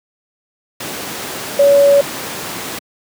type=tone in noise; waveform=sine; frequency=565 Hz; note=C#5; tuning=33 cents sharp; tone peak=-6 dBFS; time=1.59-2.01 s; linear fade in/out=5 ms; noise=pink; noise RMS=-24 dBFS; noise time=0.8-2.79 s; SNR=+15 dB; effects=high-pass 200 Hz 12 dB/octave

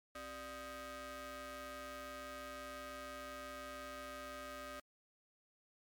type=ring-modulated tone; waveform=sawtooth; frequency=327.3 Hz; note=E4; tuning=12 cents flat; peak=-39 dBFS; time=0.15-4.8 s; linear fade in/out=5 ms; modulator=919 Hz; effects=MP3 96 kbps

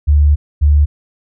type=tone pair in turn; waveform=sine; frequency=73.42 / 73.42 Hz; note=D2 / D2; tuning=0 / 0 cents; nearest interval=unison; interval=0 cents; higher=neither; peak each=-6 dBFS; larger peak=neither; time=0.07-0.36 / 0.61-0.86 s; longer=first; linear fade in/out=20 ms; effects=none

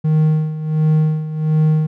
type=tone with tremolo; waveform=triangle; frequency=155.56 Hz; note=D#3; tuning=in tune; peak=-8 dBFS; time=0.04-1.87 s; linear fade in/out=10 ms; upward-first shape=sine; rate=1.4 Hz; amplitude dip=75%; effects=none

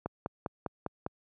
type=click train; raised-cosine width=1 ms; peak=-19 dBFS; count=6; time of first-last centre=0.06-1.064 s; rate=4.98 Hz; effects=high-pass 80 Hz 12 dB/octave

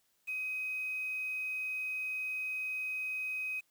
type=tone with quantisation; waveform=sine; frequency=2522 Hz; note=D#7; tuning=23 cents sharp; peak=-34 dBFS; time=0.27-3.61 s; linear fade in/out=20 ms; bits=9; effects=white hiss -74 dBFS RMS until 3.7 s

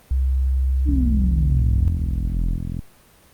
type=tone with pitch glide; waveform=sine; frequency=65.6 to 64.81 Hz; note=C2 to C2; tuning=+5 to -16 cents; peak=-16 dBFS; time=0.11-1.88 s; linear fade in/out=0 ms; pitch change=-21 cents; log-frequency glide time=0.97-1.12 s
type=exponential sweep; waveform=sine; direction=down; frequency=309.4 to 34.65 Hz; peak=-21 dBFS; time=0.85-2.61 s; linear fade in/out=50 ms
type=click train; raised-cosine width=5 ms; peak=-15 dBFS; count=82; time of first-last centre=0.89-2.791 s; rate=42.6 Hz
effects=pink hiss -52 dBFS RMS until 3.33 s + Opus 32 kbps

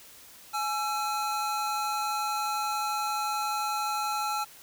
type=tone pair together; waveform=square; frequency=841 / 1344.3 Hz; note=G#5 / E6; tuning=+22 / +34 cents; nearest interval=minor sixth; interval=812 cents; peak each=-31 / -32 dBFS; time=0.53-4.45 s; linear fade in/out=20 ms; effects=white hiss -51 dBFS RMS until 4.62 s

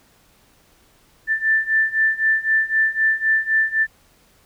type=beating tone pair; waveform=sine; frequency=1768 / 1771.9 Hz; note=A6 / A6; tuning=+8 / +12 cents; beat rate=3.9 Hz; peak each=-20 / -18 dBFS; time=1.27-3.87 s; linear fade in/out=50 ms; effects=pink hiss -56 dBFS RMS until 4.45 s

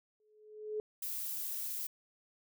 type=tone with exponential growth; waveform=sine; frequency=427 Hz; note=G#4; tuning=48 cents sharp; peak=-32 dBFS; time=0.2-0.8 s; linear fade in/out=1 ms; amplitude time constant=130 ms
type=noise; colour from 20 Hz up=violet; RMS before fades=-39 dBFS; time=1.02-1.87 s; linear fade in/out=5 ms
effects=none

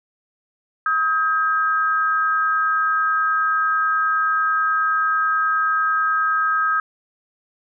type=tone pair together; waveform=sine; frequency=1270.7 / 1600 Hz; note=D#6 / G6; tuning=+36 / +35 cents; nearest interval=major third; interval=399 cents; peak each=-18 / -21 dBFS; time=0.86-6.8 s; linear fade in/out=2 ms; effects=none

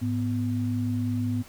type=tone pair together; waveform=sine; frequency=105.7 / 248.1 Hz; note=G#2 / B3; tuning=+31 / +8 cents; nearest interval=octave + minor third; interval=1477 cents; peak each=-27 / -27 dBFS; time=0.01-1.43 s; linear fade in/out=20 ms; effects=pink hiss -50 dBFS RMS until 1.48 s

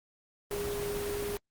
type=tone in noise; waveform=sine; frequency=408.8 Hz; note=G#4; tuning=27 cents flat; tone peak=-33 dBFS; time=0.51-1.37 s; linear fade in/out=0 ms; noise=pink; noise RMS=-38 dBFS; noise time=0.51-1.37 s; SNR=+2 dB; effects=Opus 24 kbps

